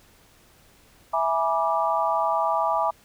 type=chord; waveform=sine; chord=E dominant seventh; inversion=none; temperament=equal with one note detuned; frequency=659.3 / 830.6 / 970.8 / 1174.7 Hz; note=E5 / G#5 / B5 / D6; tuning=0 / 0 / -30 / 0 cents; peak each=-26 dBFS; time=1.13-2.91 s; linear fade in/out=10 ms; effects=pink hiss -56 dBFS RMS until 3.04 s